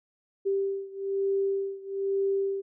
sine beating tone pair, 392 / 393.1 Hz, G4 / G4, 0 / +5 cents, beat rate 1.1 Hz, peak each -28 / -30 dBFS, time 0.45-2.62 s, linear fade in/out 20 ms, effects none

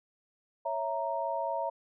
sine chord, A# diminished, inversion first, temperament equal, 554.4 / 659.3 / 932.3 Hz, C#5 / E5 / A#5, 0 / 0 / 0 cents, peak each -36 / -34 / -33 dBFS, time 0.65-1.7 s, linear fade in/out 10 ms, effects none

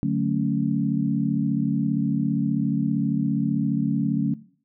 sine chord, D major seventh, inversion none, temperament equal, 146.83 / 185 / 220 / 277.2 Hz, D3 / F#3 / A3 / C#4, 0 / 0 / 0 / 0 cents, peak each -26 dBFS, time 0.03-4.34 s, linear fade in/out 0 ms, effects noise-tail reverb RT60 0.5 s tail -19 dB re dry

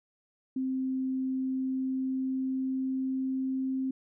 sine tone with pitch glide, 261.6 to 263.4 Hz, C4 to C4, 0 to +12 cents, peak -28 dBFS, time 0.56-3.91 s, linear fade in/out 5 ms, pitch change +12 cents, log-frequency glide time 1.27-3.75 s, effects none

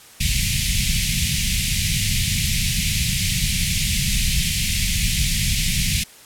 pink band-stop noise, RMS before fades -20 dBFS, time 0.2-6.04 s, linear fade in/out 10 ms, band 200 to 2100 Hz, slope 48 dB/octave, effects white hiss -45 dBFS RMS until 6.25 s + low-pass 12000 Hz 12 dB/octave

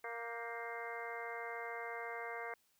harmonic tone with a mistuned harmonic, 233.5 Hz, A#3, 3 cents sharp, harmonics 2 / 3 / 4 / 5 / 6 / 7 / 8 / 9, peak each -47 / -48 / -51 / -50 / -56 / -49 / -53 / -48 dBFS, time 0.04-2.54 s, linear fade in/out 2 ms, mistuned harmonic 7, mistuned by -56 cents, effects white hiss -75 dBFS RMS until 2.79 s

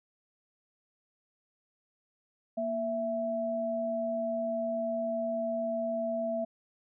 sine tone pair together, 234.2 / 662.4 Hz, A#3 / E5, +8 / +8 cents, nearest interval octave + tritone, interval 1800 cents, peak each -36 / -30 dBFS, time 2.57-6.45 s, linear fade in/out 10 ms, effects none

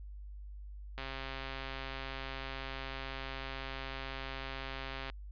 click train, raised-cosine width 0.3 ms, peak -25 dBFS, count 553, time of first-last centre 0.98-5.099 s, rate 134 Hz, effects added 50 Hz sine -44 dBFS peak until 5.31 s + resampled to 11025 Hz

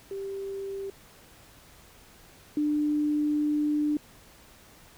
sine tone pair in turn, 392 / 298 Hz, G4 / D4, 0 / +25 cents, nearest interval perfect fourth, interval 475 cents, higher first, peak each -32 / -23 dBFS, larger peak second, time 0.11-0.9 / 2.57-3.97 s, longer second, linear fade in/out 2 ms, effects pink hiss -54 dBFS RMS until 4.97 s

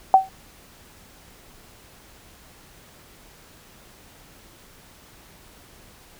sine tone with exponential decay, 765 Hz, G5, 42 cents flat, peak -5 dBFS, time 0.14-0.29 s, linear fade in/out 1 ms, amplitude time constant 32 ms, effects pink hiss -50 dBFS RMS until 6.19 s

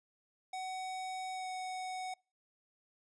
square tone with pitch glide, 750 to 743.5 Hz, F#5 to F#5, +23 to +8 cents, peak -39 dBFS, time 0.53-2.14 s, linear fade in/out 5 ms, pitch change -15 cents, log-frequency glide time 1.35-1.48 s, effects noise-tail reverb RT60 0.3 s tail -25 dB re dry + resampled to 22050 Hz

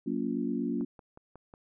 sine chord, Gb major seventh, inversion none, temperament equal with one note detuned, 185 / 233.1 / 281.7 / 349.2 Hz, Gb3 / Bb3 / Db4 / F4, 0 / 0 / +28 / 0 cents, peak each -37 / -32 / -33 / -37 dBFS, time 0.06-0.85 s, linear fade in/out 10 ms
click train, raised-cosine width 1 ms, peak -35 dBFS, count 5, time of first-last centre 0.81-1.539 s, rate 5.49 Hz
effects none

